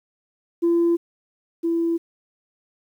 sine tone pair in turn, 340 / 334.4 Hz, F4 / E4, -46 / +25 cents, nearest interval unison, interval 29 cents, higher first, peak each -14 / -18 dBFS, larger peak first, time 0.62-0.97 / 1.63-1.98 s, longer neither, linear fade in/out 20 ms, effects tanh soft clip ceiling -13 dBFS + 9-bit

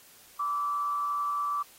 sine tone with frequency modulation, 1160 Hz, D6, 22 cents flat, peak -27 dBFS, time 0.39-1.63 s, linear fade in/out 10 ms, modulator 151 Hz, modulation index 0.32, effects white hiss -55 dBFS RMS until 1.78 s + AAC 48 kbps

